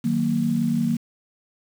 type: chord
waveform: sine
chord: D# minor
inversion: none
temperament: just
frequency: 155.56 / 186.68 / 233.3 Hz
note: D#3 / F#3 / A#3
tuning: 0 / +16 / +2 cents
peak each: -26 / -26 / -21 dBFS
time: 0.04-0.97 s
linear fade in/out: 10 ms
effects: 7-bit